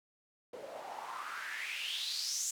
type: noise with band-pass filter sweep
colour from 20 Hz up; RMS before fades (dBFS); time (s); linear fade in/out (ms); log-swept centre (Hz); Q
white; -40; 0.53-2.51; 5; 450 to 7200; 5
effects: none